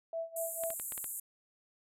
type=tone with tremolo; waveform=sine; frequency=659.3 Hz; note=E5; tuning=in tune; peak=-33 dBFS; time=0.13-0.74 s; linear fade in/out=2 ms; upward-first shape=sine; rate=4.3 Hz; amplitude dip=90%
type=band-pass noise; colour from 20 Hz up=white; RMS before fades=-41 dBFS; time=0.36-1.2 s; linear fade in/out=5 ms; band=7200 to 14000 Hz; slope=96 dB/octave
type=clicks; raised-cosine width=0.3 ms; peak=-29 dBFS; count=6; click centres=0.637 / 0.704 / 0.798 / 0.922 / 0.978 / 1.043 s
effects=none